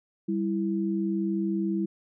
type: tone pair together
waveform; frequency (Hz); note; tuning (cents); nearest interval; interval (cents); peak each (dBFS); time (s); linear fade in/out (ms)
sine; 196.1 / 330; G3 / E4; +1 / +2; major sixth; 901; -27 / -28; 0.28-1.86; 10
effects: none